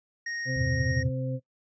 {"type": "tone", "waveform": "square", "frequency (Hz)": 1864.7, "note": "A#6", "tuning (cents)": 0, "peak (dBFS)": -33, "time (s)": [0.26, 1.03], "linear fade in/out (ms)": 5}
{"type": "harmonic tone", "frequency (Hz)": 130, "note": "C3", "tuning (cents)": -11, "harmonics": [1, 2, 4], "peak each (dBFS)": [-29, -36, -36], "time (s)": [0.45, 1.4], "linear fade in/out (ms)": 50}
{"type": "chord", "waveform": "sine", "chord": "E diminished seventh", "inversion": "none", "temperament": "just", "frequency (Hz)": [82.41, 98.89, 118.67, 142.4], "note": ["E2", "G2", "Bb2", "Db3"], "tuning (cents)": [0, 16, 31, 47], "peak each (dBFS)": [-32, -35, -31, -35], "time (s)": [0.56, 1.1], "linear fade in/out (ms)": 10}
{"effects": ["noise-tail reverb RT60 0.1 s tail -18 dB re dry", "resampled to 16000 Hz"]}